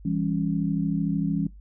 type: chord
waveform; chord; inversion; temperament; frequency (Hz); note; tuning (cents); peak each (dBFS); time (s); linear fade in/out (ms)
sine; C# diminished; first; just; 166.31 / 199.57 / 277.2; E3 / G3 / C#4; +16 / +31 / 0; -26 / -28 / -28; 0.05-1.47; 5
effects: noise-tail reverb RT60 0.2 s tail -20 dB re dry + added 50 Hz sine -43 dBFS peak until 1.6 s